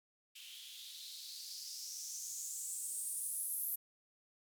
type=noise with band-pass filter sweep; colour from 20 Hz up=violet; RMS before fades=-44 dBFS; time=0.35-3.76 s; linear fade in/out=10 ms; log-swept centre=2900 to 12000 Hz; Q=4.7; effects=none